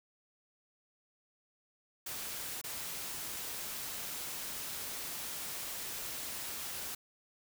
white noise with dropouts, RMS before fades -41 dBFS, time 2.06-6.95 s, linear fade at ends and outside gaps 5 ms, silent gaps 2.615-2.639 s, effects none

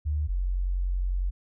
sine tone pair in turn, 74.8 / 45.43 Hz, D2 / F#1, +32 / -31 cents, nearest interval major sixth, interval 863 cents, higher first, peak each -24 dBFS, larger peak neither, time 0.05-0.28 / 0.28-1.31 s, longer second, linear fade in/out 20 ms, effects none

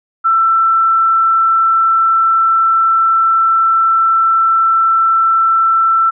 sine tone, 1336 Hz, E6, 23 cents sharp, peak -8 dBFS, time 0.24-6.11 s, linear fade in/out 20 ms, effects none

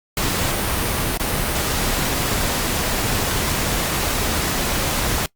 pink noise with dropouts, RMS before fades -21 dBFS, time 0.17-5.26 s, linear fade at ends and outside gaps 2 ms, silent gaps 1.174-1.197 s, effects noise-tail reverb RT60 0.1 s tail -22 dB re dry + Opus 48 kbps

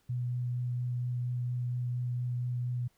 sine tone with vibrato, 123.1 Hz, B2, 5 cents flat, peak -30 dBFS, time 0.09-2.88 s, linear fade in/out 10 ms, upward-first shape triangle, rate 4.3 Hz, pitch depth 11 cents each way, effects pink hiss -71 dBFS RMS until 2.97 s

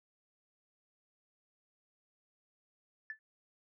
sine tone with exponential decay, 1751 Hz, A6, 9 cents flat, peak -35 dBFS, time 3.1-3.19 s, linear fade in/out 1 ms, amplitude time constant 19 ms, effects tanh soft clip ceiling -31 dBFS

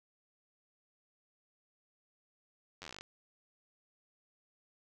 slowing click train, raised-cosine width 0.2 ms, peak -28 dBFS, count 13, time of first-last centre 2.82-3.01 s, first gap 10 ms, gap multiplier 1.08, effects none

